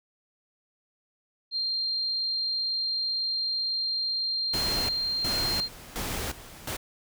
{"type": "tone", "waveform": "sine", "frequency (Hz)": 4186, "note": "C8", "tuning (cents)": 0, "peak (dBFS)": -26, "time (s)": [1.51, 5.69], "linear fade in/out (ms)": 50}
{"type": "noise with tremolo", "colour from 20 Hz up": "pink", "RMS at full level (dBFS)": -32, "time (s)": [4.53, 6.77], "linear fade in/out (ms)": 10, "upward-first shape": "square", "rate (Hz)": 1.4, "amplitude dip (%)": 80}
{"effects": []}